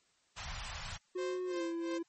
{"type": "band-stop noise", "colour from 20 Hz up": "pink", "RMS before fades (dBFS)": -42, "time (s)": [0.36, 0.98], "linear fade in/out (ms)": 20, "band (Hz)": [140, 740], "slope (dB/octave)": 24}
{"type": "tone with pitch glide", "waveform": "triangle", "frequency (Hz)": [365.4, 335.1], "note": ["F#4", "E4"], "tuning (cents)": [-22, 29], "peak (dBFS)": -33, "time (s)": [1.15, 2.03], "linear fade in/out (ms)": 10, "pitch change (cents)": -149, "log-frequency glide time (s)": [1.49, 1.63]}
{"type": "tone with tremolo", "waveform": "sawtooth", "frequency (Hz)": 523, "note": "C5", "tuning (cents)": -1, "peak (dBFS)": -35, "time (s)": [1.17, 1.99], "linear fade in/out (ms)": 20, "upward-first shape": "sine", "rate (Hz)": 2.9, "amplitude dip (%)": 95}
{"effects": ["white hiss -72 dBFS RMS until 2.08 s", "MP3 32 kbps"]}